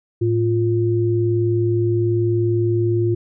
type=tone pair together; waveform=sine; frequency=110.1 / 349.2 Hz; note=A2 / F4; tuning=+2 / 0 cents; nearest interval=octave + minor sixth; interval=1998 cents; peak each=-18 / -18 dBFS; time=0.21-3.15 s; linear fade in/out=10 ms; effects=none